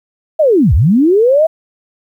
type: linear two-way sweep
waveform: sine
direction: down then up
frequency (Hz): 659.3 to 57.2 to 659.3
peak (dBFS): -6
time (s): 0.39-1.47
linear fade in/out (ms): 10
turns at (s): 0.74
effects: 8-bit